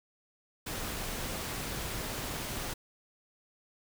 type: noise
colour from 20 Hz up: pink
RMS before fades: -37 dBFS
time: 0.66-2.74 s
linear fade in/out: 10 ms
effects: none